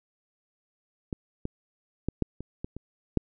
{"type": "clicks", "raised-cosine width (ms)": 3, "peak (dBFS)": [-18, -18, -14, -11, -24, -20, -25, -9], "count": 8, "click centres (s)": [1.128, 1.454, 2.086, 2.223, 2.406, 2.645, 2.766, 3.173], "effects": []}